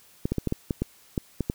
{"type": "clicks", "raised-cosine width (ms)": 3, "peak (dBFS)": -12, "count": 10, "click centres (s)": [0.255, 0.32, 0.383, 0.473, 0.524, 0.708, 0.82, 1.178, 1.407, 1.499], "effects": ["white hiss -56 dBFS RMS until 1.54 s"]}